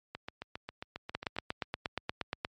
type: two click trains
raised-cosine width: 0.3 ms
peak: -16 / -23 dBFS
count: 12 / 10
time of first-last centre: 1.15-2.449 / 0.15-1.365 s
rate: 8.47 / 7.41 Hz
effects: high-pass 60 Hz 12 dB/octave + MP3 48 kbps